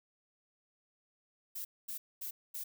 violet noise bursts, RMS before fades -41 dBFS, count 4, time 1.55-2.64 s, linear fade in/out 10 ms, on 100 ms, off 230 ms, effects none

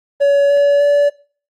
triangle tone with pitch steps, 565 / 570.6 / 576.2 Hz, C#5 / C#5 / D5, +33 / +50 / -33 cents, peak -7 dBFS, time 0.2-1.1 s, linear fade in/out 20 ms, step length 300 ms, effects noise-tail reverb RT60 0.4 s tail -20 dB re dry + Opus 24 kbps

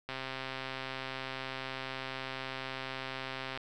click train, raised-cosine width 0.3 ms, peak -22 dBFS, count 461, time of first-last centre 0.09-3.575 s, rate 132 Hz, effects none

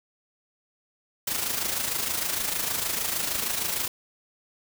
white noise with amplitude modulation, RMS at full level -26 dBFS, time 1.27-3.88 s, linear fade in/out 5 ms, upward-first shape sine, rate 26.5 Hz, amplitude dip 55%, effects none

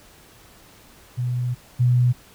sine tone pair in turn, 123.47 / 123.47 Hz, B2 / B2, 0 / 0 cents, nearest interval unison, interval 0 cents, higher neither, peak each -21 / -14 dBFS, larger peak second, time 1.17-1.55 / 1.79-2.13 s, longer first, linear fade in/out 20 ms, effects pink hiss -50 dBFS RMS until 2.34 s

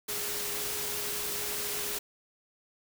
sine tone in noise, 415.3 Hz, G#4, in tune, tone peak -43 dBFS, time 0.08-1.99 s, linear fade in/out 10 ms, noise white, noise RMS -34 dBFS, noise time 0.08-1.99 s, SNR -12 dB, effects none

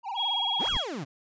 triangle tone with vibrato, 860 Hz, A5, 40 cents flat, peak -29 dBFS, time 0.03-0.7 s, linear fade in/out 50 ms, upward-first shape sine, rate 18 Hz, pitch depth 200 cents each way
sine tone, 3301 Hz, G#7, 11 cents flat, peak -26 dBFS, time 0.15-0.85 s, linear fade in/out 50 ms
brown noise with exponential growth, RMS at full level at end -31 dBFS, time 0.56-0.77 s, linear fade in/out 2 ms, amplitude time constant 44 ms
30% pulse exponential two-way sweep, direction up then down, 123 to 1607 to 123 Hz, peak -30 dBFS, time 0.59-1.05 s, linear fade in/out 20 ms, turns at 0.69 s
effects resampled to 16000 Hz

